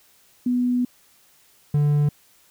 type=tone pair in turn; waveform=sine / triangle; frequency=246.9 / 146.81 Hz; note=B3 / D3; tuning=0 / 0 cents; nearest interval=major sixth; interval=900 cents; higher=first; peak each=-18 / -14 dBFS; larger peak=second; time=0.46-0.85 / 1.74-2.09 s; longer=first; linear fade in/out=5 ms; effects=white hiss -57 dBFS RMS until 2.5 s